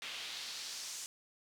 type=noise with band-pass filter sweep; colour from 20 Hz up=pink; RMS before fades=-44 dBFS; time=0.02-1.06 s; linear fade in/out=0 ms; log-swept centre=2900 to 6800 Hz; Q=1.7; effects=none